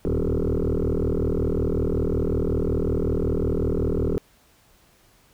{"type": "tone with frequency modulation", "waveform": "sine", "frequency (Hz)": 177.3, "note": "F3", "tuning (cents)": 26, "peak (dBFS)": -18, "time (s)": [0.05, 4.18], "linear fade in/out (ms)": 0, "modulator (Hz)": 40, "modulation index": 7.1, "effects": ["tanh soft clip ceiling -18 dBFS", "pink hiss -58 dBFS RMS until 5.33 s"]}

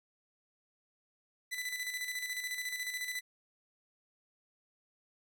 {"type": "tone with tremolo", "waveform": "sawtooth", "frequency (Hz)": 1995, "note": "B6", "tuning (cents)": 17, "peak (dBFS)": -31, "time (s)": [1.51, 3.21], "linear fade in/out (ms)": 20, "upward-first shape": "square", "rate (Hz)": 14, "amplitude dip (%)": 50, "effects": []}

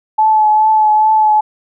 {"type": "tone with vibrato", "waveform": "sine", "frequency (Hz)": 862, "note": "A5", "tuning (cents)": -36, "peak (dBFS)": -7, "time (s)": [0.18, 1.41], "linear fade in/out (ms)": 10, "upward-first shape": "triangle", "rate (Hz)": 2.4, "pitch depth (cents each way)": 24, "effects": []}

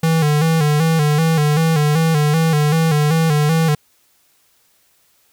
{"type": "tone with vibrato", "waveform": "square", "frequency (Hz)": 155.56, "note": "D#3", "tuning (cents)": 0, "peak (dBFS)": -13, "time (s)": [0.03, 3.75], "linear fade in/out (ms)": 5, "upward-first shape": "square", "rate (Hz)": 2.6, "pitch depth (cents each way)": 76, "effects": ["white hiss -58 dBFS RMS until 5.32 s"]}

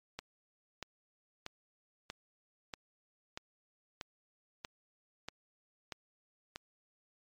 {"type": "click train", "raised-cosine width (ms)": 0.2, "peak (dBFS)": -23, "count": 11, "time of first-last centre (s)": [0.19, 6.559], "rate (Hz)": 1.57, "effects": ["MP3 96 kbps"]}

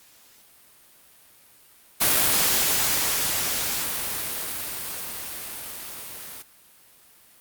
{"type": "noise with level ramp", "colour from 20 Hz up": "white", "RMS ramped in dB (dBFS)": [-19, -39], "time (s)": [2, 6.43], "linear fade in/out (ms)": 20, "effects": ["white hiss -54 dBFS RMS until 7.4 s", "Opus 48 kbps"]}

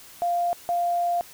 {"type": "tone bursts at uneven times", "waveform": "sine", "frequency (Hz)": 697, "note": "F5", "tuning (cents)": -4, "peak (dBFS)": -21, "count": 2, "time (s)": [[0.22, 0.53], [0.69, 1.21]], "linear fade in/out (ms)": 0, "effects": ["white hiss -47 dBFS RMS until 1.33 s"]}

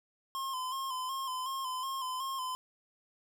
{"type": "tone with vibrato", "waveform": "square", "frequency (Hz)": 1046.5, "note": "C6", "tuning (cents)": 0, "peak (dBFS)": -35, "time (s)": [0.35, 2.55], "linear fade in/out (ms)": 0, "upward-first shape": "square", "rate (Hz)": 2.7, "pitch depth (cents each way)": 43, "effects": []}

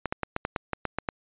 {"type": "clicks", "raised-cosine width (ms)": 0.5, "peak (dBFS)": -12, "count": 10, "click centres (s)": [0.057, 0.125, 0.233, 0.364, 0.451, 0.562, 0.733, 0.853, 0.986, 1.088], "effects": ["resampled to 8000 Hz"]}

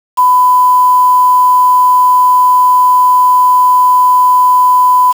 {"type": "tone with quantisation", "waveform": "sine", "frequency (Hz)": 1000, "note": "B5", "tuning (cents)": 21, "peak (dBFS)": -4, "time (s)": [0.17, 5.13], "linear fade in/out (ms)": 20, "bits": 4, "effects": []}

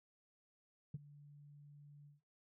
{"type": "tone with ADSR envelope", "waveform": "sine", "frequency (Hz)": 145.3, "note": "D3", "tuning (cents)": -18, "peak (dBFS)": -37, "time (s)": [0.94, 2.21], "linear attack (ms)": 5, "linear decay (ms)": 29, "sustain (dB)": -19, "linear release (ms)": 150, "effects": ["noise-tail reverb RT60 0.3 s tail -24 dB re dry", "tanh soft clip ceiling -37 dBFS"]}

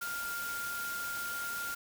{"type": "tone in noise", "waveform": "sine", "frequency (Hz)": 1400, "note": "F6", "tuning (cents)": 4, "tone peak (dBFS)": -36, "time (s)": [0.01, 1.75], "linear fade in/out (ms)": 10, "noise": "white", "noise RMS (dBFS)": -42, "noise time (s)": [0.01, 1.75], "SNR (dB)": 3, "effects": []}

